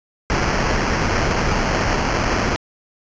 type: noise with sample-and-hold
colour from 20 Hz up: pink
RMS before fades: -19 dBFS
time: 0.3-2.56 s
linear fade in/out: 0 ms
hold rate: 3675 Hz
effects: resampled to 16000 Hz